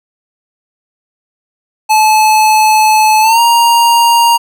square tone with pitch glide, 864 to 936.8 Hz, A5 to A#5, -32 to +8 cents, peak -6 dBFS, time 1.89-4.38 s, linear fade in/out 20 ms, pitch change +140 cents, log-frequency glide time 3.21-3.4 s, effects none

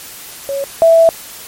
sine tone pair in turn, 554.4 / 659.3 Hz, C#5 / E5, 0 / 0 cents, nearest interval minor third, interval 300 cents, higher second, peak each -16 / -4 dBFS, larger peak second, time 0.49-0.64 / 0.82-1.09 s, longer second, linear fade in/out 0 ms, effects white hiss -32 dBFS RMS until 1.47 s + MP3 64 kbps

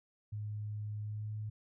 sine tone with pitch glide, 105.4 to 106.99 Hz, G#2 to A2, +26 to -48 cents, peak -37 dBFS, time 0.32-1.5 s, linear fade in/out 10 ms, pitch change +26 cents, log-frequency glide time 1.01-1.33 s, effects none

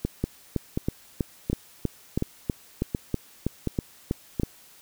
two click trains, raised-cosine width 3 ms, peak -11 / -12 dBFS, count 14 / 7, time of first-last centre 0.24-4.434 / 0.05-4.398 s, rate 3.1 / 1.38 Hz, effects white hiss -53 dBFS RMS until 4.81 s

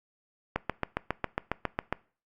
click train, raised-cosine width 0.5 ms, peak -12 dBFS, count 11, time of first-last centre 0.56-1.926 s, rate 7.32 Hz, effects noise-tail reverb RT60 0.4 s tail -22 dB re dry + Opus 48 kbps

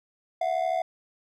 triangle ring-modulated tone, 698.5 Hz, F5, in tune, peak -19 dBFS, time 0.41-0.82 s, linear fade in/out 5 ms, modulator 36.3 Hz, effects none

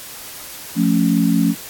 sine chord, F augmented, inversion none, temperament equal, 174.61 / 220 / 277.2 Hz, F3 / A3 / C#4, 0 / 0 / 0 cents, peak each -17 dBFS, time 0.75-1.55 s, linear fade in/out 50 ms, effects white hiss -34 dBFS RMS until 1.69 s + AAC 64 kbps

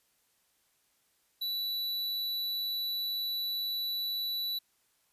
square tone, 3951 Hz, B7, in tune, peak -32 dBFS, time 1.41-4.59 s, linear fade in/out 10 ms, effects white hiss -72 dBFS RMS until 5.12 s + resampled to 32000 Hz

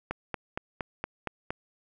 click train, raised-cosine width 0.5 ms, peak -16 dBFS, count 7, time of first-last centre 0.11-1.505 s, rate 4.3 Hz, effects none

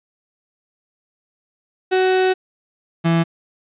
35% pulse tone pair in turn, 373.6 / 166.42 Hz, F#4 / E3, +17 / +17 cents, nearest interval octave + major second, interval 1400 cents, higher first, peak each -12 dBFS, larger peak neither, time 1.91-2.34 / 3.04-3.24 s, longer first, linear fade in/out 20 ms, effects resampled to 8000 Hz + 9-bit

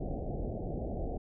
pink low-pass noise, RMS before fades -36 dBFS, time 0-1.18 s, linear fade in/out 10 ms, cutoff 760 Hz, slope 96 dB/octave, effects none

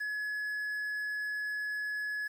triangle tone, 1696 Hz, G#6, 36 cents sharp, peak -31 dBFS, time 0-2.28 s, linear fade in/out 10 ms, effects 10-bit

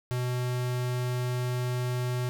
square tone, 124.4 Hz, B2, 13 cents sharp, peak -28 dBFS, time 0.11-2.29 s, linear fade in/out 0 ms, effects none

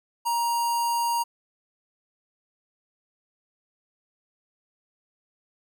square tone with notch filter, 940 Hz, A#5, 14 cents sharp, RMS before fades -25 dBFS, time 0.25-1.24 s, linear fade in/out 20 ms, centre 2200 Hz, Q 0.82, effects none

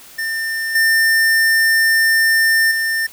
square tone with level steps, 1800 Hz, A6, 39 cents sharp, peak -20 / -12 / -17 dBFS, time 0.18-3.07 s, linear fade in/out 10 ms, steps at 0.75 / 2.71 s, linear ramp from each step 5 ms, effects white hiss -41 dBFS RMS until 3.12 s

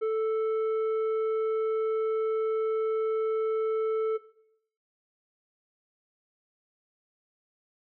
triangle tone with tanh clipping, 440 Hz, A4, in tune, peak -26 dBFS, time 0.01-4.18 s, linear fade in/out 20 ms, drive 11 dB, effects noise-tail reverb RT60 0.7 s tail -17 dB re dry

